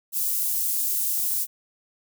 white high-pass noise, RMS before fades -25 dBFS, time 0.12-1.47 s, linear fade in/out 50 ms, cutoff 9600 Hz, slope 12 dB/octave, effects none

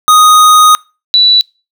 square / sine tone pair in turn, 1244.5 / 3951 Hz, D#6 / B7, 0 / 0 cents, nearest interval octave + minor sixth, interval 2000 cents, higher second, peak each -3 dBFS, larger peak neither, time 0.08-0.75 / 1.14-1.41 s, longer first, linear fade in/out 0 ms, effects noise-tail reverb RT60 0.3 s tail -25 dB re dry

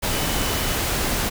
sine tone in noise, 2987 Hz, F#7, 16 cents sharp, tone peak -34 dBFS, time 0.1-0.76 s, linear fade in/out 20 ms, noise pink, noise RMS -23 dBFS, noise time 0.02-1.3 s, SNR -14 dB, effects none

